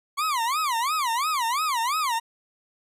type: tone with vibrato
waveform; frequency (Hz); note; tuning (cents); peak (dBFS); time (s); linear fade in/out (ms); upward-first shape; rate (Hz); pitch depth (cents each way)
40% pulse; 1077; C6; +50; -22; 0.17-2.2; 20; sine; 2.9; 300
effects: resampled to 32000 Hz